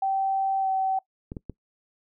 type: tone with pitch glide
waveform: sine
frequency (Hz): 775 to 765.2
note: G5 to G5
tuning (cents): -20 to -42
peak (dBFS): -22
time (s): 0.02-0.99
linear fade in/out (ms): 5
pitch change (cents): -22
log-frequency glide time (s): 0.6-0.68
type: clicks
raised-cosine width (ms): 3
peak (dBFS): -22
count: 3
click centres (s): 1.319 / 1.368 / 1.497
effects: noise-tail reverb RT60 0.1 s tail -22 dB re dry